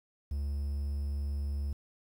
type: tone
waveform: triangle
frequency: 71.2 Hz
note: C#2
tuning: 47 cents sharp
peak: -29 dBFS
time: 0.31-1.73 s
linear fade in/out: 5 ms
effects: 10-bit